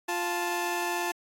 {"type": "tone pair together", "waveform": "20% pulse", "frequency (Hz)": [350.1, 875.8], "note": ["F4", "A5"], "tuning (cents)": [4, -8], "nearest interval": "octave + major third", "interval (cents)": 1588, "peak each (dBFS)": -26, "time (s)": [0.08, 1.12], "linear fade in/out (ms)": 10, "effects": ["AAC 48 kbps"]}